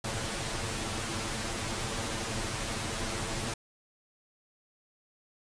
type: noise with comb filter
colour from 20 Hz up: pink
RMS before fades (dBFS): -34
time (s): 0.04-3.54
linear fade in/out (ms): 5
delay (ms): 8.9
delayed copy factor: +0.7
effects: resampled to 22050 Hz